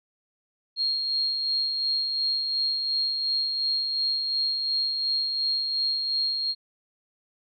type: tone with tremolo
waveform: sine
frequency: 4248 Hz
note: C8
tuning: 25 cents sharp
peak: -22 dBFS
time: 0.76-6.55 s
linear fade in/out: 50 ms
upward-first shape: sine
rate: 2.8 Hz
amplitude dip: 35%
effects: none